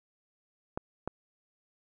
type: clicks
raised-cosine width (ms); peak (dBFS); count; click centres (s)
1; -19; 2; 0.775 / 1.076
effects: none